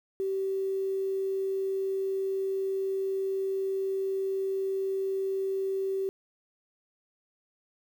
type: tone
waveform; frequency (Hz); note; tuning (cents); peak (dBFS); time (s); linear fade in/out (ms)
sine; 386; G4; -27; -27; 0.2-6.09; 0
effects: 9-bit